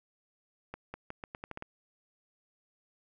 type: accelerating click train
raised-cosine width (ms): 0.5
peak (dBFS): -25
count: 9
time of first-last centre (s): 0.74-1.624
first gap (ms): 200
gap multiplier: 0.82
effects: none